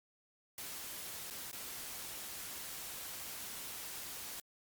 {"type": "noise with dropouts", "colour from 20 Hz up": "white", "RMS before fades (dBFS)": -45, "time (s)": [0.58, 4.4], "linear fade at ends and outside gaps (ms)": 1, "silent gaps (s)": [[1.301, 1.308], [1.514, 1.529]], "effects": ["Opus 48 kbps"]}